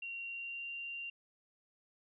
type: tone with pitch glide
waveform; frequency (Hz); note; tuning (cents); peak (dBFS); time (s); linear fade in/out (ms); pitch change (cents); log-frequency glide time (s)
sine; 2753 to 2772; F7 to F7; -25 to -14; -40; 0.02-1.1; 5; +11; 0.22-0.67
effects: none